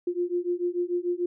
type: beating tone pair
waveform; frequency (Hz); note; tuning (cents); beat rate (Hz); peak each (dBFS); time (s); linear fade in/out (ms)
sine; 349.2 / 356; F4 / F4; 0 / +33; 6.8; -28; 0.07-1.26; 5
effects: none